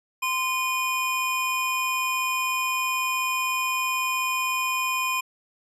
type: tone pair together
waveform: square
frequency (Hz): 1034 / 2459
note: C6 / D#7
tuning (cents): -21 / -21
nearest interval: octave + minor third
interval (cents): 1500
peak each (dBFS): -27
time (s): 0.22-5.21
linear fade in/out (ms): 10
effects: resampled to 32000 Hz